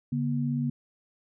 sine tone pair together, 142.4 / 240.2 Hz, C#3 / B3, +47 / -48 cents, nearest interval major sixth, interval 905 cents, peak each -28 dBFS, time 0.12-0.7 s, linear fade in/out 5 ms, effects none

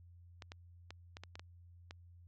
clicks, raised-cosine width 0.2 ms, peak -30 dBFS, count 8, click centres 0.422 / 0.519 / 0.906 / 1.169 / 1.236 / 1.355 / 1.395 / 1.909 s, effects added 87 Hz sine -56 dBFS peak until 2.27 s + low-pass 6000 Hz 12 dB/octave

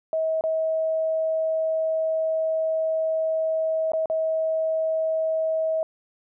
sine tone with dropouts, 640 Hz, D#5, 49 cents sharp, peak -21 dBFS, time 0.13-5.83 s, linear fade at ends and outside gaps 1 ms, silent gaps 0.41-0.438 / 3.919-3.934 / 4.058-4.099 s, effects none

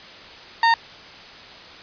30% pulse tone, 919 Hz, A#5, 25 cents flat, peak -11 dBFS, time 0.63-0.74 s, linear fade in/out 2 ms, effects white hiss -41 dBFS RMS until 1.82 s + resampled to 11025 Hz

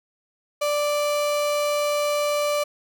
35% pulse tone, 587.3 Hz, D5, in tune, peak -19 dBFS, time 0.61-2.64 s, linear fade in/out 10 ms, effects none

